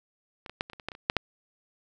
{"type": "clicks", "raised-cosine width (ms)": 0.3, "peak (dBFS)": [-24, -24, -12, -26, -28, -28, -16, -26, -30, -6, -7], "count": 11, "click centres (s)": [0.462, 0.496, 0.609, 0.699, 0.733, 0.798, 0.886, 0.918, 0.951, 1.099, 1.167], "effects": []}